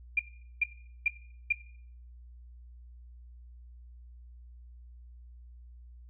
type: tone bursts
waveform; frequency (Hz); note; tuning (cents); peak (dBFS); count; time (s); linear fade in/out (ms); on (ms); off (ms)
sine; 2400; D7; +37; -22; 4; 0.17-1.526; 5; 24; 420
effects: noise-tail reverb RT60 0.6 s tail -17 dB re dry + added 60 Hz sine -48 dBFS peak until 6.09 s